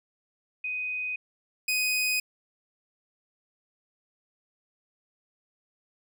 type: tone pair in turn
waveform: sine / sawtooth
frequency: 2500 / 2500 Hz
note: D#7 / D#7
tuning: +8 / +8 cents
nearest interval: unison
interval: 0 cents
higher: neither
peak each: -29 / -21 dBFS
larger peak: second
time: 0.64-1.16 / 1.68-2.2 s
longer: neither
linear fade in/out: 5 ms
effects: none